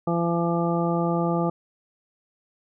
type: harmonic tone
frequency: 170 Hz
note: F3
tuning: 46 cents flat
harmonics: 1 / 2 / 3 / 4 / 5 / 7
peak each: -24 / -27 / -29 / -30 / -31 / -32 dBFS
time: 0.07-1.5 s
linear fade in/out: 5 ms
effects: none